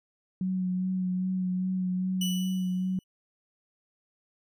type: tone with vibrato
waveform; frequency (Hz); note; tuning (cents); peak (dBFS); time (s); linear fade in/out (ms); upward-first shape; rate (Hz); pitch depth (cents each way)
sine; 184.7; F#3; -3; -26; 0.41-2.99; 2; sine; 2.5; 20
type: tone with exponential decay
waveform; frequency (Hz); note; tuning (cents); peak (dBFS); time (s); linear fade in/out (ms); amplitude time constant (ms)
sawtooth; 2960; F#7; 0; -26; 2.21-3.04; 5; 180
effects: none